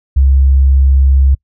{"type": "tone", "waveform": "sine", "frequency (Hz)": 67.5, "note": "C#2", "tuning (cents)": -45, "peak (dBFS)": -5, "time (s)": [0.16, 1.35], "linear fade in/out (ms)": 10, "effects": ["noise-tail reverb RT60 0.1 s tail -26 dB re dry"]}